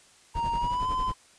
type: tone with pitch glide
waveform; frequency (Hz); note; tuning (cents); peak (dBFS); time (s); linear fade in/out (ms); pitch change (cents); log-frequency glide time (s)
triangle; 932.3 to 1022.6; A#5 to C6; 0 to -40; -24; 0.34-1.14; 50; +160; 0.54-0.89
type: noise with tremolo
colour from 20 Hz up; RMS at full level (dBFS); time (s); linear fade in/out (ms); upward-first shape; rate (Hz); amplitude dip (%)
brown; -32; 0.35-1.12; 2; triangle; 11; 90
effects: white hiss -57 dBFS RMS until 1.38 s + resampled to 22050 Hz